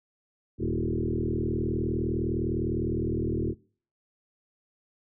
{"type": "tone with frequency modulation", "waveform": "sine", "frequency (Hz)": 225.6, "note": "A3", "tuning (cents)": 44, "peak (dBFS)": -25, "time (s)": [0.58, 3.55], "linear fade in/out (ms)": 50, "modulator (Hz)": 39.7, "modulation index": 4.3, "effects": ["noise-tail reverb RT60 0.5 s tail -25 dB re dry"]}